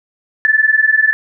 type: tone pair together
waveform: sine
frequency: 1739.8 / 1760 Hz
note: A6 / A6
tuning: -20 / 0 cents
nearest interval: unison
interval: 20 cents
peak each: -12 dBFS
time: 0.45-1.13 s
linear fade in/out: 0 ms
effects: none